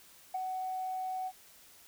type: tone with ADSR envelope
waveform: sine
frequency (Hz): 748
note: F#5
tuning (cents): +19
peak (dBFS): -29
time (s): 0.34-1.32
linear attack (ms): 8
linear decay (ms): 23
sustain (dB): -4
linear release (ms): 53
effects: tanh soft clip ceiling -28 dBFS + white hiss -58 dBFS RMS until 1.87 s